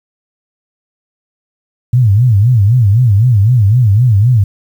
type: tone with vibrato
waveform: sine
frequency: 111.8 Hz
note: A2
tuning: 28 cents sharp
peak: -5 dBFS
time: 1.93-4.44 s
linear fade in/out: 5 ms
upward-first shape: sine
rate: 3.9 Hz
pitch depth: 240 cents each way
effects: 7-bit